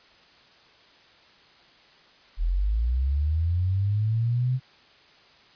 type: linear sweep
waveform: sine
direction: up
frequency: 38.73 to 130.81 Hz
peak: -21 dBFS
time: 2.37-4.6 s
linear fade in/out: 50 ms
effects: white hiss -55 dBFS RMS until 5.55 s + resampled to 11025 Hz